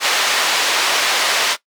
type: band-pass noise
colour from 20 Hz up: white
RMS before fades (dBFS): -17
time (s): 0-1.57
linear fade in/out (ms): 50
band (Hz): 530 to 4200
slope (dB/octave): 12
effects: noise-tail reverb RT60 0.1 s tail -17 dB re dry